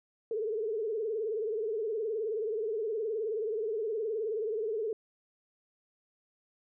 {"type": "tone with vibrato", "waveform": "sine", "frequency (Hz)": 436.1, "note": "A4", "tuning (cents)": -15, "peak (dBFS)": -30, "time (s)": [0.31, 4.93], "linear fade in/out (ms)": 2, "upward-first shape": "triangle", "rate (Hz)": 19, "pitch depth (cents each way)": 130, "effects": []}